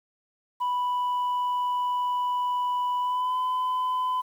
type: tone with pitch glide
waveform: sine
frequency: 987.8 to 1010.9 Hz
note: B5 to B5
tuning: 0 to +40 cents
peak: -21 dBFS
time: 0.6-4.22 s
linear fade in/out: 20 ms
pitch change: +40 cents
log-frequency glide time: 3-3.36 s
effects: tanh soft clip ceiling -23 dBFS + 9-bit